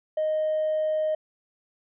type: tone with hard clipping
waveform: sine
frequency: 621 Hz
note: D#5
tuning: 3 cents flat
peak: -23 dBFS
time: 0.17-1.15 s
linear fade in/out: 5 ms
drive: 1 dB
effects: resampled to 8000 Hz